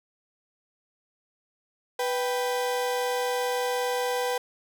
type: tone pair together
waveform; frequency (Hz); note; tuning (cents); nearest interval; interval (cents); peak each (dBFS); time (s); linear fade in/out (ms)
35% pulse; 493.9 / 782.8; B4 / G5; 0 / -3; minor sixth; 797; -25 / -29; 1.99-4.38; 5
effects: none